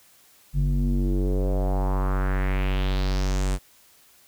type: tone with low-pass filter sweep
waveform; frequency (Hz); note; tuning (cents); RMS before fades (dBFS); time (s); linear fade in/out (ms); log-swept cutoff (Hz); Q
square; 47.33; F#1; +40; -23; 0.53-3.59; 50; 150 to 9200; 2.9
effects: white hiss -56 dBFS RMS until 4.27 s